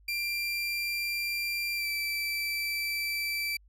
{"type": "tone with pitch glide", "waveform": "30% pulse", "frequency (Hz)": [2371, 2328], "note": ["D7", "D7"], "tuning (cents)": [16, -16], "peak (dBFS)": -27, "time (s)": [0.08, 3.57], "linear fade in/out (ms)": 5, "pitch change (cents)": -32, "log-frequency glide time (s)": [1.75, 1.87], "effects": ["added 50 Hz sine -56 dBFS peak until 3.68 s"]}